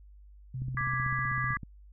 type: tone with pitch glide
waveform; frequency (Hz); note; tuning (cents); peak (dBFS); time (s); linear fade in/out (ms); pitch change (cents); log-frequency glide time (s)
sine; 128.7 to 127.81; C3 to C3; -28 to -40; -33; 0.54-1.54; 5; -12; 1.18-1.38
type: click train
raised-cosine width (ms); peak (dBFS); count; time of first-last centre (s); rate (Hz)
5; -28; 17; 0.62-1.633; 15.8
type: chord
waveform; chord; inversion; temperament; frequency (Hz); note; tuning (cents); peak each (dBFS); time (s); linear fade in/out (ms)
sine; G# diminished; second; equal; 1174.7 / 1661.2 / 1975.5; D6 / G#6 / B6; 0 / 0 / 0; -33 / -33 / -35; 0.77-1.57; 2
effects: added 50 Hz sine -50 dBFS peak until 1.92 s